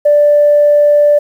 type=tone; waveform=sine; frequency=587.3 Hz; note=D5; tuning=in tune; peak=-4 dBFS; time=0.05-1.19 s; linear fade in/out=10 ms; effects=tanh soft clip ceiling 0 dBFS + 7-bit